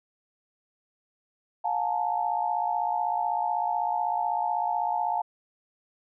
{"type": "tone cluster", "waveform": "sine", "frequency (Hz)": [713, 845, 901], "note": ["F5", "G#5", "A5"], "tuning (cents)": [36, 30, 41], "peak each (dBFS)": -29, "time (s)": [1.64, 5.22], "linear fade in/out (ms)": 10, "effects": []}